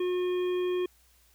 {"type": "harmonic tone with a mistuned harmonic", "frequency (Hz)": 361.2, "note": "F#4", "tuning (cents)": -42, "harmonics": [1, 3, 5, 7, 9], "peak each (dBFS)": [-26, -43, -49, -46, -46], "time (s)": [0, 0.86], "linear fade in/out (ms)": 5, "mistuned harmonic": 7, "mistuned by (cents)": -50, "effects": ["added 60 Hz sine -64 dBFS peak until 1.34 s", "white hiss -64 dBFS RMS until 1.34 s"]}